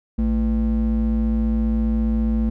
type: ring-modulated tone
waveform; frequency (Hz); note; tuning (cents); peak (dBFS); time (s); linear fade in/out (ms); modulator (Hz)
triangle; 140; C#3; +18; -12; 0.18-2.5; 10; 82.6
effects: none